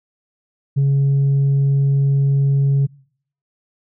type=tone; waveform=sine; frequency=138.59 Hz; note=C#3; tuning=in tune; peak=-10 dBFS; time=0.76-2.87 s; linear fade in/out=20 ms; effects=noise-tail reverb RT60 0.6 s tail -25 dB re dry + tanh soft clip ceiling -11 dBFS